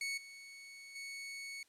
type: tone with level steps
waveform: sawtooth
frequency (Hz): 2217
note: C#7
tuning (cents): 0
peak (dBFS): -33 / -47 / -40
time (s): 0.01-1.63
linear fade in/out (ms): 2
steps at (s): 0.17 / 0.95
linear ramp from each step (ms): 10
effects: white hiss -71 dBFS RMS until 1.68 s + low-pass 10000 Hz 12 dB/octave